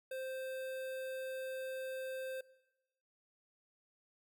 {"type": "tone with notch filter", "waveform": "square", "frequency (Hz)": 523, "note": "C5", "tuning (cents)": -1, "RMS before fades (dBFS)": -42, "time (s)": [0.11, 2.41], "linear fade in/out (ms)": 5, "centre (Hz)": 5800, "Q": 1.3, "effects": ["noise-tail reverb RT60 1.0 s tail -21 dB re dry"]}